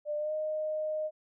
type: tone with pitch glide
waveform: sine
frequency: 596 to 617.7 Hz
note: D5 to D#5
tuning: +25 to -13 cents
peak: -30 dBFS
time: 0.05-1.11 s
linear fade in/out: 50 ms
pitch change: +62 cents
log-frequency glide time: 0.17-0.33 s
effects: none